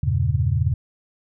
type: chord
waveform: sine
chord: E diminished seventh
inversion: none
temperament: equal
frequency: 82.41 / 98 / 116.54 / 138.59 Hz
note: E2 / G2 / Bb2 / Db3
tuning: 0 / 0 / 0 / 0 cents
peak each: -23 dBFS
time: 0.03-0.74 s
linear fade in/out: 5 ms
effects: none